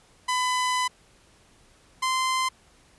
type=tone pair in turn; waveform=sawtooth; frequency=1004 / 1037.6 Hz; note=B5 / C6; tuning=+28 / -15 cents; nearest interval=minor second; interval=57 cents; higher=second; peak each=-19 / -19 dBFS; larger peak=neither; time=0.28-0.88 / 2.02-2.49 s; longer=first; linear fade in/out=10 ms; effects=pink hiss -58 dBFS RMS until 2.98 s + resampled to 24000 Hz